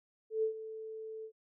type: tone with ADSR envelope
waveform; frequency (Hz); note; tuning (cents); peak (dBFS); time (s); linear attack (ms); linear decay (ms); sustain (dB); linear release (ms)
sine; 440; A4; 0; -27; 0.3-1.32; 130; 100; -14; 77
effects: none